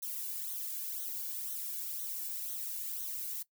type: noise with flanger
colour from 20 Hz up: violet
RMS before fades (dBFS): -39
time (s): 0.02-3.43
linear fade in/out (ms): 10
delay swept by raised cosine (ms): 0.4 to 1.6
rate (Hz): 2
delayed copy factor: -0.85
effects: noise-tail reverb RT60 0.1 s tail -19 dB re dry